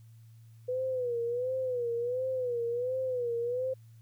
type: tone with vibrato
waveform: sine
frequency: 493.9 Hz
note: B4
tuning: in tune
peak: -29 dBFS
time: 0.68-3.74 s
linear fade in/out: 10 ms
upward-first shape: sine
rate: 1.4 Hz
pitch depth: 97 cents each way
effects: added 113 Hz sine -51 dBFS peak until 4.01 s + white hiss -71 dBFS RMS until 4.01 s